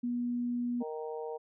sine tone, 242.3 Hz, B3, 33 cents flat, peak -30 dBFS, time 0.03-0.83 s, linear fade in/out 10 ms
harmonic tone, 155.56 Hz, D#3, in tune, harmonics 3 / 4 / 5 / 6, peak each -37 / -45 / -45 / -47 dBFS, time 0.8-1.38 s, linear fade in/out 20 ms
effects none

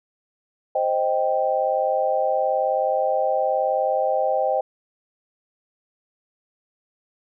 sine chord, C minor, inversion none, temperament equal, 523.3 / 622.3 / 784 Hz, C5 / Eb5 / G5, 0 / 0 / 0 cents, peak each -23 dBFS, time 0.75-4.61 s, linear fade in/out 5 ms, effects none

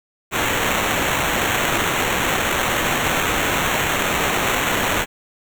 blue noise with sample-and-hold, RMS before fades -20 dBFS, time 0.31-5.06 s, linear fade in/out 50 ms, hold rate 4900 Hz, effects none

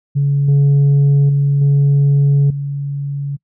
sine tone with level steps, 141.2 Hz, C#3, 32 cents sharp, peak -10 / -5 / -9 / -6 / -18 dBFS, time 0.15-3.37 s, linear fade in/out 20 ms, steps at 0.48 / 1.29 / 1.61 / 2.5 s, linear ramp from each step 5 ms, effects noise-tail reverb RT60 0.1 s tail -25 dB re dry + tanh soft clip ceiling -7 dBFS

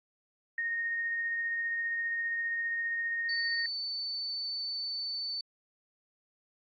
sine tone with tremolo, 1854 Hz, A#6, 10 cents flat, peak -29 dBFS, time 0.58-3.66 s, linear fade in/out 2 ms, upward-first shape triangle, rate 15 Hz, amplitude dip 25%
sine tone, 4513 Hz, C#8, 30 cents sharp, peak -33 dBFS, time 3.29-5.41 s, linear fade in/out 2 ms
effects AAC 48 kbps

